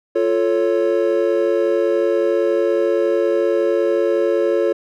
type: chord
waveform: triangle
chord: F augmented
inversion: none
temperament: equal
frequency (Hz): 349.2 / 440 / 554.4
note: F4 / A4 / C#5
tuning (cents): 0 / 0 / 0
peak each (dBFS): -17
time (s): 0.15-4.73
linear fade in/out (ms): 10
effects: none